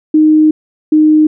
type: tone pair in turn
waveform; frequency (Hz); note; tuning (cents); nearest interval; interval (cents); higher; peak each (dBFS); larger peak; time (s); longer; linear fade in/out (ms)
sine; 309.1 / 307.9; D#4 / D#4; -11 / -18; unison; 7; first; -4; neither; 0.14-0.51 / 0.92-1.27; first; 5
effects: none